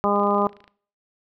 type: harmonic tone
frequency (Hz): 203.3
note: G#3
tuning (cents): -37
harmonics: 1 / 2 / 3 / 4 / 5 / 6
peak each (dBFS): -25 / -25 / -25 / -25 / -25 / -25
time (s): 0.04-0.47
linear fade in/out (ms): 0
type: click train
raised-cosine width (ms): 0.3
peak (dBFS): -33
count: 15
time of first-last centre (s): 0.16-0.679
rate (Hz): 27
effects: noise-tail reverb RT60 0.5 s tail -21 dB re dry